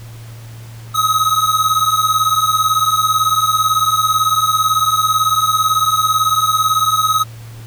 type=beating tone pair; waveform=square; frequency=1263 / 1281 Hz; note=D#6 / E6; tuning=+26 / -50 cents; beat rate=18 Hz; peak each=-16 dBFS; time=0.94-7.24 s; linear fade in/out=20 ms; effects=added 114 Hz sine -31 dBFS peak until 7.66 s + pink hiss -42 dBFS RMS until 7.66 s